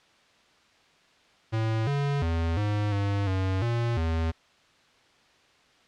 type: tone with pitch steps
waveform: square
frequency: 111.3 / 141.9 / 82.8 / 104.2 / 100.4 / 94.6 / 117.7 / 81.5 Hz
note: A2 / C#3 / E2 / G#2 / G2 / F#2 / A#2 / E2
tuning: +20 / +41 / +8 / +6 / +42 / +39 / +17 / -19 cents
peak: -25 dBFS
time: 1.52-4.32 s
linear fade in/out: 20 ms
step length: 350 ms
effects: white hiss -60 dBFS RMS until 5.87 s + low-pass 4000 Hz 12 dB/octave